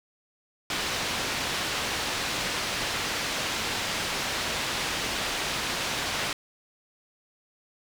white low-pass noise, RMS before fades -30 dBFS, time 0.7-6.33 s, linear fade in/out 2 ms, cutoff 4200 Hz, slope 12 dB/octave, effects none

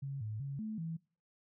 sine tone with pitch steps, 138 / 107.7 / 138.9 / 217.1 / 163.6 Hz, C#3 / A2 / C#3 / A3 / E3, -7 / -37 / +4 / -23 / -13 cents, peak -37 dBFS, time 0.02-0.97 s, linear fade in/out 10 ms, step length 190 ms, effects noise-tail reverb RT60 0.4 s tail -23 dB re dry

